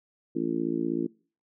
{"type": "harmonic tone", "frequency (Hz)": 56.2, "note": "A1", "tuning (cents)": 37, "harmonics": [3, 4, 5, 6, 7, 8], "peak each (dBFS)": [-37, -34, -30, -29, -41, -40], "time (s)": [0.35, 1.07], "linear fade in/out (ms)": 10, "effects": ["noise-tail reverb RT60 0.4 s tail -23 dB re dry"]}